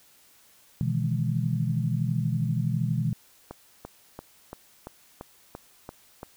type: chord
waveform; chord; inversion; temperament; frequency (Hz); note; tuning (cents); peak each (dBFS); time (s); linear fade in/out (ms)
sine; E major seventh; second; equal with one note detuned; 123.47 / 152.45 / 164.81 / 207.7; B2 / D#3 / E3 / G#3; 0 / -35 / 0 / 0; -27 / -30 / -29 / -33; 0.81-3.13; 0
type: click train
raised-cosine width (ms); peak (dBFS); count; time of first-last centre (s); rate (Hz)
1; -23; 9; 3.51-6.231; 2.94
effects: white hiss -58 dBFS RMS until 6.36 s